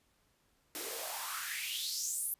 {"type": "noise with high-pass filter sweep", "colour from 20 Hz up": "white", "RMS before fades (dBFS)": -38, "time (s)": [0.75, 2.34], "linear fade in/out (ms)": 0, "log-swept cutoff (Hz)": [310, 12000], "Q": 5, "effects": ["pink hiss -73 dBFS RMS until 2.39 s", "resampled to 32000 Hz"]}